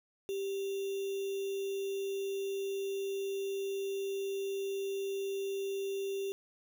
sine tone with sample-and-hold, 392 Hz, G4, in tune, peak -33 dBFS, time 0.29-6.32 s, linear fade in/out 0 ms, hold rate 3150 Hz, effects none

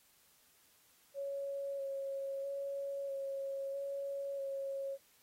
sine tone with vibrato, 552 Hz, C#5, 7 cents flat, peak -37 dBFS, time 1.14-4.98 s, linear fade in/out 50 ms, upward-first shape square, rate 0.77 Hz, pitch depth 14 cents each way, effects white hiss -68 dBFS RMS until 5.22 s + AAC 48 kbps

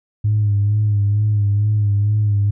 sine tone with vibrato, 103.83 Hz, G#2, in tune, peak -12 dBFS, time 0.24-2.51 s, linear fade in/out 10 ms, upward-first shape sine, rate 2.2 Hz, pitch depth 44 cents each way, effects tanh soft clip ceiling -9 dBFS

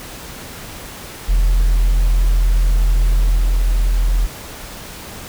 sine tone with level steps, 42.29 Hz, E1, 45 cents sharp, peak -8 / -10 dBFS, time 1.28-4.27 s, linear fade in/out 20 ms, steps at 3.38 s, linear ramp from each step 5 ms, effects tanh soft clip ceiling -9 dBFS + pink hiss -33 dBFS RMS until 5.28 s

